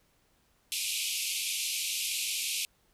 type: band-pass noise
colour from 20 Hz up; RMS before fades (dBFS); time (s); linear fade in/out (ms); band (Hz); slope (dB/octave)
pink; -33; 0.72-2.65; 0; 2300 to 13000; 96
effects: pink hiss -69 dBFS RMS until 2.93 s